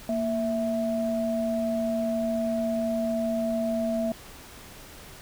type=tone pair together; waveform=sine; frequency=232 / 658 Hz; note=A#3 / E5; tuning=-8 / -3 cents; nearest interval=octave + tritone; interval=1805 cents; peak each=-27 dBFS; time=0.09-4.12 s; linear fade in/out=2 ms; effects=pink hiss -46 dBFS RMS until 5.21 s